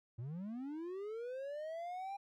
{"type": "linear sweep", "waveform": "triangle", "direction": "up", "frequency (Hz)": [108.5, 805], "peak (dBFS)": -39, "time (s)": [0.18, 2.17], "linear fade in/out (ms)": 10, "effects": []}